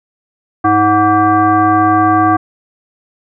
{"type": "tone with frequency modulation", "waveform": "sine", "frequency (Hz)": 737, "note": "F#5", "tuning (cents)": -7, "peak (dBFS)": -7, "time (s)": [0.64, 2.37], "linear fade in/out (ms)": 10, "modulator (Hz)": 419, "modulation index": 1.4, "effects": []}